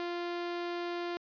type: tone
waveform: sawtooth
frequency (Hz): 347.8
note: F4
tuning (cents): -7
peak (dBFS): -30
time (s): 0-1.17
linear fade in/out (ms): 0
effects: resampled to 11025 Hz